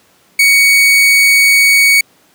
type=tone; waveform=40% pulse; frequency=2238 Hz; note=C#7; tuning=16 cents sharp; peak=-5 dBFS; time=0.39-2.01 s; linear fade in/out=5 ms; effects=pink hiss -50 dBFS RMS until 2.34 s + high-pass 150 Hz 12 dB/octave